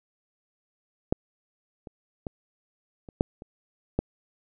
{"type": "clicks", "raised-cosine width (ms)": 2, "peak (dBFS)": [-8, -27, -19, -29, -7, -28, -10], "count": 7, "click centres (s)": [1.125, 1.872, 2.268, 3.088, 3.209, 3.421, 3.99], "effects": []}